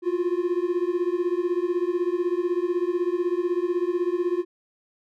triangle beating tone pair, 345.5 / 361.5 Hz, F4 / F#4, -19 / -40 cents, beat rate 16 Hz, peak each -23 dBFS, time 0.02-4.45 s, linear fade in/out 50 ms, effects none

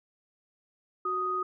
sine tone pair together, 370 / 1246.2 Hz, F#4 / D#6, 0 / +2 cents, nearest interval octave + major sixth, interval 2102 cents, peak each -35 / -28 dBFS, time 1.05-1.43 s, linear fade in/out 5 ms, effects none

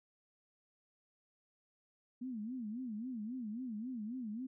sine tone with vibrato, 233.1 Hz, A#3, in tune, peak -39 dBFS, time 2.21-4.47 s, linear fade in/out 10 ms, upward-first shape sine, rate 3.7 Hz, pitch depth 200 cents each way, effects none

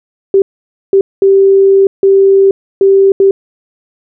sine tone bursts at uneven times, 390.2 Hz, G4, 8 cents flat, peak -3 dBFS, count 6, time 0.34-0.42 / 0.93-1.01 / 1.22-1.87 / 2.03-2.51 / 2.81-3.12 / 3.2-3.31 s, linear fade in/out 2 ms, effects none

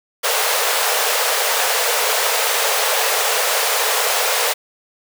pink high-pass noise, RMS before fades -18 dBFS, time 0.23-4.54 s, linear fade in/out 20 ms, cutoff 430 Hz, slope 96 dB/octave, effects none

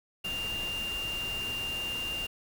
sine tone in noise, 2794 Hz, F7, in tune, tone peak -32 dBFS, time 0.24-2.27 s, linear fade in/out 10 ms, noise pink, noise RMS -41 dBFS, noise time 0.24-2.27 s, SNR +6 dB, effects none

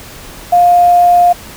sine tone with quantisation, 705 Hz, F5, 16 cents sharp, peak -4 dBFS, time 0.52-1.33 s, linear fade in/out 10 ms, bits 5, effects pink hiss -32 dBFS RMS until 1.56 s

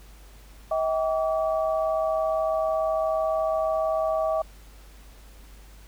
sine tone cluster, 640 / 778 / 1146 Hz, D#5 / G5 / D6, +49 / -13 / -43 cents, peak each -23 / -31 / -31 dBFS, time 0.71-4.42 s, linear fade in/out 5 ms, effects added 50 Hz sine -46 dBFS peak until 5.87 s + pink hiss -54 dBFS RMS until 5.87 s

